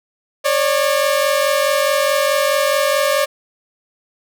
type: tone pair together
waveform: sawtooth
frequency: 550 / 594.7 Hz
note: C#5 / D5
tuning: -14 / +22 cents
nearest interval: minor second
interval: 136 cents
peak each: -13 dBFS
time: 0.44-3.26 s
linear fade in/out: 20 ms
effects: none

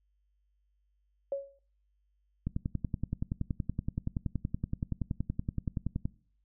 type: tone with exponential decay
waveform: sine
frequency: 554.4 Hz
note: C#5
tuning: in tune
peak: -27 dBFS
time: 1.32-1.59 s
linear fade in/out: 2 ms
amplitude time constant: 58 ms
type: click train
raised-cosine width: 5 ms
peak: -19 dBFS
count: 39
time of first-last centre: 2.47-6.055 s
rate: 10.6 Hz
effects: noise-tail reverb RT60 0.5 s tail -22 dB re dry + added 50 Hz sine -70 dBFS peak until 6.44 s

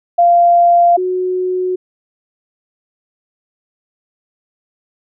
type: tone pair in turn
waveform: sine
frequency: 693 / 367.1 Hz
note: F5 / F#4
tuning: -14 / -14 cents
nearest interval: major seventh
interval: 1100 cents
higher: first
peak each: -6 / -14 dBFS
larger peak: first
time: 0.18-0.97 / 0.97-1.76 s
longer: neither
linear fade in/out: 10 ms
effects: none

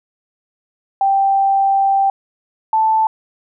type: tone pair in turn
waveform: sine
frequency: 784 / 880 Hz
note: G5 / A5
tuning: 0 / 0 cents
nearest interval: major second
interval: 200 cents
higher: second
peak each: -11 dBFS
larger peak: neither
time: 1.01-2.1 / 2.73-3.07 s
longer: first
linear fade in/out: 2 ms
effects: none

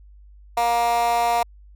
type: tone with high-pass filter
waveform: 15% pulse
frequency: 235.6 Hz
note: A#3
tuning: 19 cents sharp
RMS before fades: -20 dBFS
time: 0.57-1.43 s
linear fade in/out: 5 ms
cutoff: 780 Hz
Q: 4
effects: added 50 Hz sine -44 dBFS peak until 1.75 s

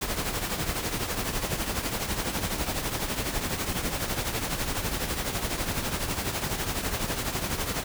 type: noise with tremolo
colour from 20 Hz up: pink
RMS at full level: -27 dBFS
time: 0.01-7.84 s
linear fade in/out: 10 ms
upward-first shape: triangle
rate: 12 Hz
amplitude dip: 65%
effects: none

